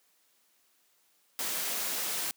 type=noise; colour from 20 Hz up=white; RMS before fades=-33 dBFS; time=1.39-2.31 s; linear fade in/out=0 ms; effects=white hiss -69 dBFS RMS until 2.36 s + high-pass 200 Hz 12 dB/octave